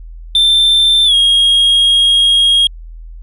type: tone with pitch glide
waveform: sine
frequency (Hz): 3563 to 3267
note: A7 to G#7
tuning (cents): +21 to -29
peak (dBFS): -4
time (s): 0.35-2.67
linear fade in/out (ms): 2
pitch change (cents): -150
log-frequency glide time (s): 1.05-1.14
effects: tanh soft clip ceiling -6 dBFS + added 41 Hz sine -28 dBFS peak until 3.22 s